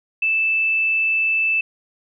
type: tone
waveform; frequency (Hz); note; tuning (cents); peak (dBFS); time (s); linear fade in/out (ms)
sine; 2637; E7; 0; -16; 0.22-1.61; 5
effects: none